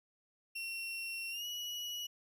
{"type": "tone with pitch glide", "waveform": "35% pulse", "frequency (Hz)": [2726, 2922], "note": ["F7", "F#7"], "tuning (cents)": [-43, -22], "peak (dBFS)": -37, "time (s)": [0.55, 2.07], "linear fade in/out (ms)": 10, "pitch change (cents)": 121, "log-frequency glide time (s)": [1.3, 1.46], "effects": []}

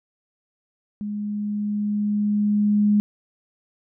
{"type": "tone with level ramp", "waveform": "sine", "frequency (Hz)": 207.7, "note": "G#3", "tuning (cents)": 0, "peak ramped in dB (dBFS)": [-26, -14], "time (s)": [1.01, 3], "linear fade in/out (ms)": 0, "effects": []}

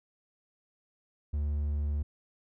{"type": "tone", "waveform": "triangle", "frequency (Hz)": 73.42, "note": "D2", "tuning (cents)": 0, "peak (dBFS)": -26, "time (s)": [1.33, 2.03], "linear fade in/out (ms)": 10, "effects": []}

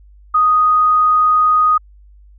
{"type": "tone", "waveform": "sine", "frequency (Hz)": 1244.5, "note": "D#6", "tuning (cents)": 0, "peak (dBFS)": -9, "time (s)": [0.34, 1.78], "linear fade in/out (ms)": 10, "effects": ["added 50 Hz sine -41 dBFS peak until 2.38 s"]}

